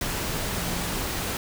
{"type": "tone in noise", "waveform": "sine", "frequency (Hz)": 174.61, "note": "F3", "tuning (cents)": 0, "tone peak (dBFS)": -33, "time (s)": [0.58, 0.97], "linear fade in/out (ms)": 2, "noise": "pink", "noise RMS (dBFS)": -29, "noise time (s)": [0.01, 1.37], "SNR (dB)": -7, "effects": []}